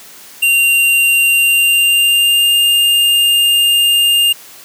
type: tone with pitch glide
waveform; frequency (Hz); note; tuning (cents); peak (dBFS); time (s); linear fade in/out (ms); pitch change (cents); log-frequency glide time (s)
square; 2773 to 2810; F7 to F7; -13 to +10; -9; 0.42-4.33; 10; +23; 1.3-2.54
effects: white hiss -37 dBFS RMS until 4.64 s + high-pass 150 Hz 12 dB/octave